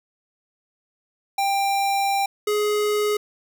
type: tone pair in turn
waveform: square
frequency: 791 / 419 Hz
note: G5 / G#4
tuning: +15 / +15 cents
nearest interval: major seventh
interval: 1100 cents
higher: first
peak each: -20 dBFS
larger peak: neither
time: 1.38-2.26 / 2.47-3.17 s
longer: first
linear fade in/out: 5 ms
effects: none